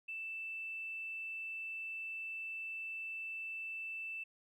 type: tone with tanh clipping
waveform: triangle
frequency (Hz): 2650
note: E7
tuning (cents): +9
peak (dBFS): -40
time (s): 0.08-4.24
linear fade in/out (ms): 10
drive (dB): 3
effects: none